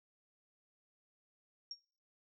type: tone with exponential decay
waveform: sine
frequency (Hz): 5560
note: F8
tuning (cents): -9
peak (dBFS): -38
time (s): 1.71-1.81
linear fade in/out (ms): 2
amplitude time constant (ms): 20
effects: noise-tail reverb RT60 0.5 s tail -24 dB re dry